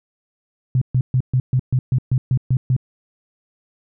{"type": "tone bursts", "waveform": "sine", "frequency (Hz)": 127.8, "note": "C3", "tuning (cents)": -40, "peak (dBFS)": -13, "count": 11, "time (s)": [0.75, 2.765], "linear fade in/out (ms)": 2, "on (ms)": 65, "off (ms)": 130, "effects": []}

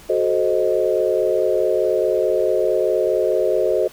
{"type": "chord", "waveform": "sine", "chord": "F# diminished seventh", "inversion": "none", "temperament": "equal with one note detuned", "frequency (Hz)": [370, 434.7, 523.3, 622.3], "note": ["F#4", "A4", "C5", "Eb5"], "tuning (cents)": [0, -21, 0, 0], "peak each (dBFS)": -21, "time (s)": [0.09, 3.88], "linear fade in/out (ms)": 10, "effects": ["pink hiss -44 dBFS RMS until 3.92 s"]}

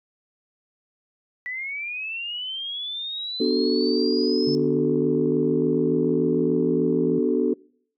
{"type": "linear sweep", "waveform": "sine", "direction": "up", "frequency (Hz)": [1953, 5274], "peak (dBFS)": -28, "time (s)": [1.46, 4.55], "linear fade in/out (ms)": 0}
{"type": "chord", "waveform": "sine", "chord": "B minor seventh", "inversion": "none", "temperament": "equal with one note detuned", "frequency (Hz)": [246.9, 293.7, 376.5, 440], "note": ["B3", "D4", "F#4", "A4"], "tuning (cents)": [0, 0, 30, 0], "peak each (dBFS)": -24, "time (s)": [3.4, 7.54], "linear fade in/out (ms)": 5}
{"type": "tone with pitch glide", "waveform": "sine", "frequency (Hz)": [150.3, 166.77], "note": ["D3", "E3"], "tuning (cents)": [40, 20], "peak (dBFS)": -28, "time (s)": [4.47, 7.19], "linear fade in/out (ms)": 5, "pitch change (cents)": 180, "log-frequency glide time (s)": [4.72, 6.63]}
{"effects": ["noise-tail reverb RT60 0.6 s tail -25 dB re dry", "tanh soft clip ceiling -8 dBFS"]}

